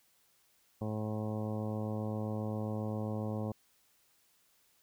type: harmonic tone with a mistuned harmonic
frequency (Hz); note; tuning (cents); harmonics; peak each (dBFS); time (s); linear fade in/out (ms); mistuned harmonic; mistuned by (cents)
107.5; A2; -40; 1 / 2 / 3 / 4 / 5 / 6 / 7 / 8 / 9 / 10; -37 / -38 / -45 / -45 / -43 / -50 / -49 / -54 / -54 / -55; 0.81-3.52; 5; 8; -26
effects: white hiss -70 dBFS RMS until 4.82 s